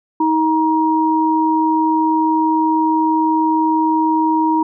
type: tone pair together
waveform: sine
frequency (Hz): 316.9 / 946.1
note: D#4 / A#5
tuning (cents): +32 / +25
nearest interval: octave + perfect fifth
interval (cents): 1893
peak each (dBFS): -15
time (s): 0.2-4.63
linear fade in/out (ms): 5
effects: none